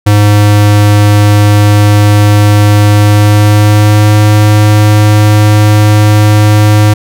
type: tone with pitch glide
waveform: square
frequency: 103.83 to 105.46 Hz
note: G#2 to G#2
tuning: 0 to +27 cents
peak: -3 dBFS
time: 0.06-6.94 s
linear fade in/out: 10 ms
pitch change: +27 cents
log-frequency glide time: 2.91-4.15 s
effects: none